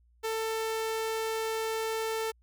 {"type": "tone", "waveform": "sawtooth", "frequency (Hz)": 444.7, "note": "A4", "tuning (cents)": 18, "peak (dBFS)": -26, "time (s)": [0.23, 2.32], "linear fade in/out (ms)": 20, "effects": ["added 59 Hz sine -61 dBFS peak until 2.42 s"]}